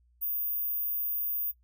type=tone; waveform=sine; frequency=14917 Hz; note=A#9; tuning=in tune; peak=-29 dBFS; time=0.21-1.52 s; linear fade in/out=20 ms; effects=noise-tail reverb RT60 0.1 s tail -20 dB re dry + added 60 Hz sine -62 dBFS peak until 1.63 s